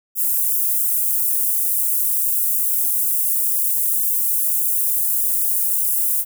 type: high-pass noise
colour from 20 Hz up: white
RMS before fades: -19 dBFS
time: 0.15-6.25 s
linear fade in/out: 50 ms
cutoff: 9800 Hz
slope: 24 dB/octave
effects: none